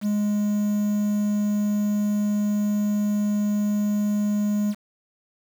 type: tone with quantisation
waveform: triangle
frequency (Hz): 207.7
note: G#3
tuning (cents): 0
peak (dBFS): -18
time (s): 0.01-4.75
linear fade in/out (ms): 50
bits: 7
effects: none